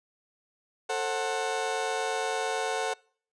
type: chord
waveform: 30% pulse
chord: F# diminished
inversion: first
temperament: just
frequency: 444 / 532.8 / 740 Hz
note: A4 / C5 / F#5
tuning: +16 / +31 / 0 cents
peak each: -29 / -32 / -29 dBFS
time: 0.89-2.94 s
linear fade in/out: 10 ms
effects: noise-tail reverb RT60 0.5 s tail -25 dB re dry + resampled to 22050 Hz